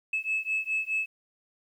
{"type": "beating tone pair", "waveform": "sine", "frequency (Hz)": [2597, 2601.8], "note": ["E7", "E7"], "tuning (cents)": [-26, -23], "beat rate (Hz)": 4.8, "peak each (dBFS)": -29, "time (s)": [0.13, 1.06], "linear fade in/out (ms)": 5, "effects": ["tanh soft clip ceiling -21 dBFS", "10-bit"]}